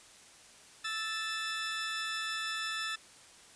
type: tone pair together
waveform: 20% pulse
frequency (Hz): 1317 / 1758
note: E6 / A6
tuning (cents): -2 / -2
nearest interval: perfect fourth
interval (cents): 500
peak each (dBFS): -33 / -31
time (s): 0.84-2.96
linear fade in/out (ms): 10
effects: white hiss -56 dBFS RMS until 3.55 s + resampled to 22050 Hz